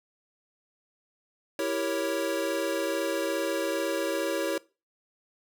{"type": "chord", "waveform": "square", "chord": "E diminished seventh", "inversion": "none", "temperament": "equal", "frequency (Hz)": [329.6, 392, 466.2, 554.4], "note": ["E4", "G4", "Bb4", "Db5"], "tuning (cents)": [0, 0, 0, 0], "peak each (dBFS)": [-33, -35, -36, -31], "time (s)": [1.59, 4.58], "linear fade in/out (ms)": 2, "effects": ["noise-tail reverb RT60 0.3 s tail -21 dB re dry"]}